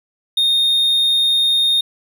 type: tone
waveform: triangle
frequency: 3685 Hz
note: A#7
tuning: 21 cents flat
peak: -11 dBFS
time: 0.37-1.81 s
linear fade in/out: 5 ms
effects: none